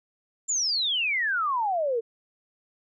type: exponential sweep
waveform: sine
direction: down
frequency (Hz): 7340 to 440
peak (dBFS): -23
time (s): 0.48-2.01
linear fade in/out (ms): 20
effects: none